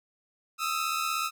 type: tone pair together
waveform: sawtooth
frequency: 1256.5 / 1333 Hz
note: D#6 / E6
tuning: +17 / +19 cents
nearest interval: minor second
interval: 102 cents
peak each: -27 dBFS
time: 0.58-1.31 s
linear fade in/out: 50 ms
effects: none